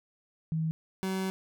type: tone pair in turn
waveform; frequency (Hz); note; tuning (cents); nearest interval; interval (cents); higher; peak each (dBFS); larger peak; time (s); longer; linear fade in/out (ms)
sine / 30% pulse; 160 / 189.61; D#3 / F#3; +49 / +43; minor third; 294; second; -27; neither; 0.52-0.71 / 1.03-1.3; second; 0
effects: none